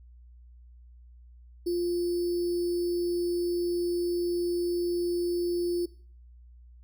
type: tone with sample-and-hold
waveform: sine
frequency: 349.2 Hz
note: F4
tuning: in tune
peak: -25 dBFS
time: 1.66-5.86 s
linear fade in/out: 10 ms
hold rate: 4900 Hz
effects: noise-tail reverb RT60 0.5 s tail -21 dB re dry + added 60 Hz sine -49 dBFS peak until 6.83 s